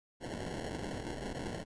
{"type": "noise with sample-and-hold", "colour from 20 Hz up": "white", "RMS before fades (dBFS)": -40, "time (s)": [0.2, 1.65], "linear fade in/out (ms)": 50, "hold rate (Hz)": 1225, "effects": ["resampled to 22050 Hz"]}